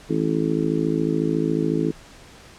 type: harmonic tone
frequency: 54 Hz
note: A1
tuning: 32 cents flat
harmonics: 3 / 4 / 5 / 6 / 7 / 8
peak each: -25 / -30 / -25 / -24 / -31 / -27 dBFS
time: 0.09-1.92 s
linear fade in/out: 20 ms
effects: pink hiss -46 dBFS RMS until 2.58 s + low-pass 8000 Hz 12 dB/octave